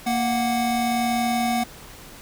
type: tone pair together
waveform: square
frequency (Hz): 233.1 / 740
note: A#3 / F#5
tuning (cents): 0 / 0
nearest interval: octave + minor sixth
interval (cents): 2000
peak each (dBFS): -24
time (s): 0.06-1.64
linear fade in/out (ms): 10
effects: pink hiss -43 dBFS RMS until 2.21 s